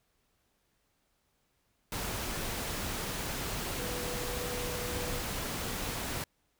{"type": "tone in noise", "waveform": "sine", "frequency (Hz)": 490.4, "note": "B4", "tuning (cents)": -12, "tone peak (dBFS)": -40, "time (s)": [3.79, 5.19], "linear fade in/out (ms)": 2, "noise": "pink", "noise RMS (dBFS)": -36, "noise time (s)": [1.92, 6.24], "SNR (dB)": -7, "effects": ["pink hiss -75 dBFS RMS until 6.59 s"]}